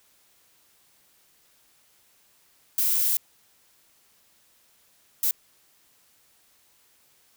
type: noise bursts at uneven times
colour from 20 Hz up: violet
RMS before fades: -23 dBFS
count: 2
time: 2.78-3.17 / 5.23-5.31 s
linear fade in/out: 2 ms
effects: white hiss -62 dBFS RMS until 7.36 s